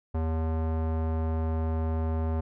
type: tone with low-pass filter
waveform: square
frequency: 80.3 Hz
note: E2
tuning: 45 cents flat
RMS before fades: -28 dBFS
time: 0.14-2.41 s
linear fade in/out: 10 ms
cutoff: 910 Hz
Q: 1.1
effects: none